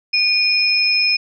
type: tone pair together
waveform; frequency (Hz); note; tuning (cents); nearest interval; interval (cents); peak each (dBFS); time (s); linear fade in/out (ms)
sine; 2450 / 5172; D#7 / E8; -27 / -34; octave + minor second; 1293; -16; 0.13-1.17; 10
effects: none